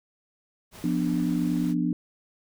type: noise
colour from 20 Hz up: pink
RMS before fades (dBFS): -45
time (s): 0.71-1.75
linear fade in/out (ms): 50
type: chord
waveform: sine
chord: B diminished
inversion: second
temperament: equal with one note detuned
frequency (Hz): 174.61 / 246.9 / 295.5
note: F3 / B3 / D4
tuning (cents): 0 / 0 / +11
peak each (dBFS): -27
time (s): 0.84-1.93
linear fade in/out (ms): 2
effects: none